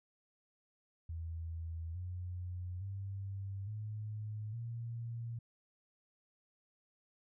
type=tone with pitch steps; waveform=sine; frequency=82.41 / 89.87 / 98 / 106.87 / 116.55 Hz; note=E2 / F#2 / G2 / A2 / A#2; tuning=0 / -50 / 0 / -50 / 0 cents; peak=-39 dBFS; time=1.09-5.39 s; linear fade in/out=5 ms; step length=860 ms; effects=none

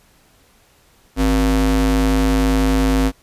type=ring-modulated tone; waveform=square; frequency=107 Hz; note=A2; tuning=48 cents flat; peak=-11 dBFS; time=1.16-3.12 s; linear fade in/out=50 ms; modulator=158 Hz; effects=pink hiss -54 dBFS RMS until 3.22 s + resampled to 32000 Hz

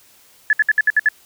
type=tone bursts; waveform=sine; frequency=1717 Hz; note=A6; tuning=43 cents flat; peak=-10 dBFS; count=7; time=0.5-1.088 s; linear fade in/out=2 ms; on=30 ms; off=63 ms; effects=white hiss -51 dBFS RMS until 1.25 s

